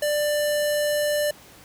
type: tone with low-pass filter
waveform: square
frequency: 592 Hz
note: D5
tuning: 14 cents sharp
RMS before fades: -23 dBFS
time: 0.02-1.31 s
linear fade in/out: 5 ms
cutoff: 12000 Hz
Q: 2
effects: pink hiss -48 dBFS RMS until 1.64 s + high-pass 60 Hz 12 dB/octave